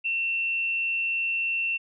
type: tone with frequency modulation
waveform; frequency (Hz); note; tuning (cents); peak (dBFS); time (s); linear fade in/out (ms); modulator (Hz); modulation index
sine; 2700; E7; +41; -24; 0.04-1.78; 20; 83.1; 0.37
effects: none